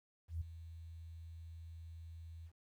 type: tone with ADSR envelope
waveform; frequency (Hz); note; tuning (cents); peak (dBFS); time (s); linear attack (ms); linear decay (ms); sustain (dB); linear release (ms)
sine; 82.41; E2; 0; -35; 0.28-2.52; 130; 9; -13; 65
effects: 12-bit